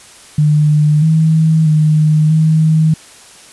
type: tone with pitch steps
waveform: sine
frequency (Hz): 150.5 / 159.3 / 154 / 157.9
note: D3 / D#3 / D#3 / D#3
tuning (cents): +43 / +41 / -17 / +26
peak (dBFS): -7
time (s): 0.38-2.94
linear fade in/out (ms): 5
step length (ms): 640
effects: white hiss -39 dBFS RMS until 3.52 s + resampled to 24000 Hz